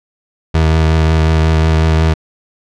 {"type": "tone with vibrato", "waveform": "30% pulse", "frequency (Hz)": 79.7, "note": "D#2", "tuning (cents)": 42, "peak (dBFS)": -6, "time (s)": [0.54, 2.14], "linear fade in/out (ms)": 10, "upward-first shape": "triangle", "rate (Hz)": 5.5, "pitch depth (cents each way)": 21, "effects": ["low-pass 5000 Hz 12 dB/octave"]}